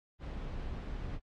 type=noise; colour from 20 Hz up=brown; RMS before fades=-39 dBFS; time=0.19-1.2 s; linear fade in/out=50 ms; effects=low-pass 4000 Hz 12 dB/octave + AAC 48 kbps